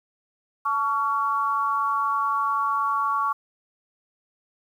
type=tone with amplitude modulation; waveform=sine; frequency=1127 Hz; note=C#6; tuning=28 cents sharp; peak=-17 dBFS; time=0.65-3.33 s; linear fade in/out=10 ms; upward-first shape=sine; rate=251 Hz; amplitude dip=85%; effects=9-bit